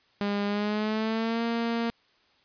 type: tone with pitch glide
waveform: sawtooth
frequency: 203.1 to 232 Hz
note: G#3 to A#3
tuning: -38 to -8 cents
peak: -22 dBFS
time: 0.21-1.9 s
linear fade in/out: 0 ms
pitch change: +230 cents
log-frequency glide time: 0.46-1.43 s
effects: white hiss -64 dBFS RMS until 2.44 s + resampled to 11025 Hz